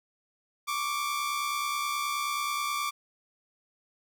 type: tone pair together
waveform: sawtooth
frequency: 1105.3 / 1174.7 Hz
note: C#6 / D6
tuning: -5 / 0 cents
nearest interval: minor second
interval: 105 cents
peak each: -32 / -26 dBFS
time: 0.67-2.91 s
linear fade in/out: 20 ms
effects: none